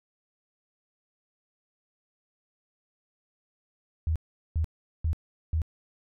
sine tone bursts, 79.8 Hz, D#2, 44 cents sharp, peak -23 dBFS, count 4, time 4.07-5.618 s, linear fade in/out 0 ms, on 87 ms, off 400 ms, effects none

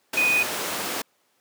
sine tone in noise, 2486 Hz, D#7, 2 cents flat, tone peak -18 dBFS, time 0.17-0.43 s, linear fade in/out 5 ms, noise pink, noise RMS -27 dBFS, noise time 0.13-1.02 s, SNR +6 dB, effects pink hiss -66 dBFS RMS until 1.4 s + high-pass 300 Hz 12 dB/octave

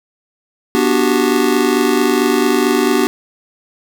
square chord, G major seventh, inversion first, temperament just, 245 / 294 / 367.5 / 392 Hz, B3 / D4 / F#4 / G4, -14 / +2 / -12 / 0 cents, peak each -18 dBFS, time 0.75-3.07 s, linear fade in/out 0 ms, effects none

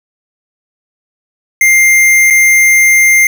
square tone with dropouts, 2100 Hz, C7, 6 cents sharp, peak -5 dBFS, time 1.61-3.27 s, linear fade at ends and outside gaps 2 ms, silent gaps 2.302-2.306 s, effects none

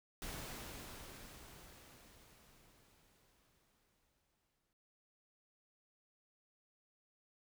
pink noise with exponential decay, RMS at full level -45 dBFS, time 0.22-4.73 s, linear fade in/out 1 ms, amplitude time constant 980 ms, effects none

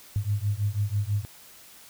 sine beating tone pair, 100 / 106.1 Hz, G2 / G#2, +35 / +38 cents, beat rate 6.1 Hz, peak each -27 dBFS, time 0.16-1.25 s, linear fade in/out 0 ms, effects white hiss -50 dBFS RMS until 1.89 s

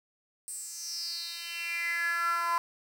10% pulse tone with high-pass filter sweep, 340 Hz, F4, 46 cents flat, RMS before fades -33 dBFS, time 0.48-2.58 s, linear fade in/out 0 ms, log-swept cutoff 8700 to 1000 Hz, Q 6.5, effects none

